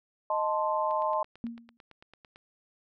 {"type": "chord", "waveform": "sine", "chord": "A diminished", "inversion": "second", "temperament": "equal", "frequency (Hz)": [622.3, 880, 1046.5], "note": ["Eb5", "A5", "C6"], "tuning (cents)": [0, 0, 0], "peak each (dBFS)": -30, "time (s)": [0.3, 1.23], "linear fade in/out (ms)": 2}
{"type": "click train", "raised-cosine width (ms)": 0.3, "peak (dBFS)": -35, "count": 14, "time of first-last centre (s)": [0.91, 2.359], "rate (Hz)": 8.97}
{"type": "tone with exponential decay", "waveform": "sine", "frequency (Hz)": 233.1, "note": "A#3", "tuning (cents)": 0, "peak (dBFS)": -29, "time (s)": [1.44, 1.77], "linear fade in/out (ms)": 0, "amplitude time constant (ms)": 70}
{"effects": []}